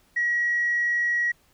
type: tone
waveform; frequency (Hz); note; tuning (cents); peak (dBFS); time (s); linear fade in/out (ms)
sine; 1911; A#6; +43; -20; 0.16-1.32; 10
effects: tanh soft clip ceiling -16 dBFS + pink hiss -62 dBFS RMS until 1.53 s